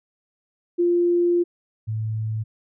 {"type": "tone pair in turn", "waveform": "sine", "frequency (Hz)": [348.2, 109.68], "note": ["F4", "A2"], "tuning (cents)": [-5, -5], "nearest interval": "octave + minor sixth", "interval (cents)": 2000, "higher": "first", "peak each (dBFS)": [-16, -23], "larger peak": "first", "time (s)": [[0.78, 1.44], [1.87, 2.44]], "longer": "first", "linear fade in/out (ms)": 20, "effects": []}